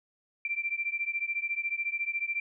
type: beating tone pair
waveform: sine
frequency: 2349 / 2363 Hz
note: D7 / D7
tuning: 0 / +10 cents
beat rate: 14 Hz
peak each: -32 / -33 dBFS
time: 0.45-2.4 s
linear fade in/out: 2 ms
effects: none